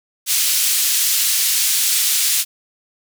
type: band-pass noise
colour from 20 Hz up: white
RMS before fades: -17 dBFS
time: 0.26-2.45 s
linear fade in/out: 50 ms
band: 2900 to 14000 Hz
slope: 12 dB/octave
effects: none